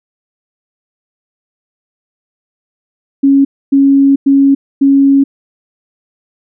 sine tone bursts at uneven times, 275.8 Hz, C#4, 9 cents flat, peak -4 dBFS, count 4, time 3.23-3.45 / 3.72-4.16 / 4.26-4.55 / 4.81-5.24 s, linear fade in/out 10 ms, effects none

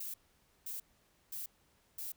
violet noise bursts, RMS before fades -42 dBFS, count 4, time 0-2.12 s, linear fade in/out 5 ms, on 140 ms, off 520 ms, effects pink hiss -71 dBFS RMS until 2.16 s

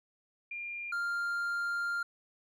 sine / triangle tone pair in turn, 2400 / 1397.1 Hz, D7 / F6, +37 / 0 cents, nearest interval major sixth, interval 937 cents, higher first, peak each -37 / -29 dBFS, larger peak second, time 0.51-0.92 / 0.92-2.03 s, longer second, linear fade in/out 5 ms, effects none

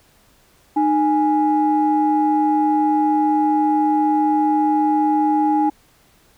sine tone pair together, 305.8 / 830 Hz, D#4 / G#5, -30 / -1 cents, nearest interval octave + perfect fourth, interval 1729 cents, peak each -16 dBFS, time 0.76-5.7 s, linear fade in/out 10 ms, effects tanh soft clip ceiling -7 dBFS + pink hiss -55 dBFS RMS until 6.37 s

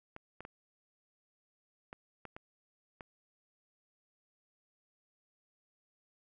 clicks, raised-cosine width 0.5 ms, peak -30 dBFS, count 7, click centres 0.164 / 0.406 / 0.451 / 1.929 / 2.253 / 2.365 / 3.008 s, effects none

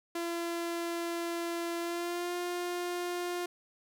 sawtooth tone with pitch glide, 340 to 353 Hz, F4 to F4, -46 to +19 cents, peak -29 dBFS, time 0.15-3.46 s, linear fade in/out 5 ms, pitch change +65 cents, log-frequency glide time 1.79-2.34 s, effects none

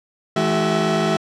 30% pulse tone cluster, 163.7 / 212.8 / 378.6 / 660 Hz, E3 / G#3 / F#4 / E5, -12 / +42 / +40 / +2 cents, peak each -20 dBFS, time 0.36-1.17 s, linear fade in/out 5 ms, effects low-pass 6000 Hz 12 dB/octave

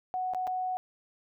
sine tone with dropouts, 740 Hz, F#5, in tune, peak -29 dBFS, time 0.14-0.77 s, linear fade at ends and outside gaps 0 ms, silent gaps 0.336-0.347 / 0.47-0.475 s, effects none

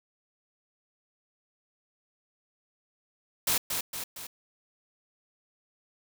white noise with echo, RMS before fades -26 dBFS, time 3.47-3.58 s, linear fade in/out 5 ms, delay 230 ms, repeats 3, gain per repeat -5 dB, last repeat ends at 4.27 s, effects none

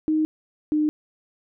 sine tone pair in turn, 311.1 / 303.6 Hz, D#4 / D#4, 0 / -42 cents, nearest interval unison, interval 42 cents, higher first, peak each -18 dBFS, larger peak neither, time 0.08-0.25 / 0.72-0.89 s, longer neither, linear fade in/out 0 ms, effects none

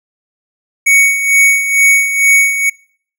square tone with tremolo, 2232 Hz, C#7, 11 cents sharp, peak -5 dBFS, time 0.86-2.7 s, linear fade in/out 10 ms, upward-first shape sine, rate 2.2 Hz, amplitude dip 65%, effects noise-tail reverb RT60 0.5 s tail -23 dB re dry

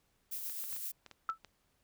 violet noise with tremolo, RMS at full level -39 dBFS, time 0.31-0.92 s, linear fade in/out 10 ms, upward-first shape triangle, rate 7.7 Hz, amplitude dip 40%
clicks, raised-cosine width 0.2 ms, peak -33 dBFS, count 8, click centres 0.498 / 0.64 / 0.727 / 0.764 / 1.063 / 1.113 / 1.299 / 1.447 s
sine tone with exponential decay, 1318.5 Hz, E6, in tune, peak -27 dBFS, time 1.29-1.38 s, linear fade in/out 1 ms, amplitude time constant 18 ms
effects pink hiss -75 dBFS RMS until 1.83 s

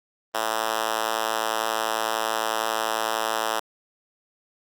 5% pulse tone with high-pass filter, 111 Hz, A2, 16 cents sharp, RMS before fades -26 dBFS, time 0.34-3.6 s, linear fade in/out 10 ms, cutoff 600 Hz, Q 0.81, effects Opus 32 kbps

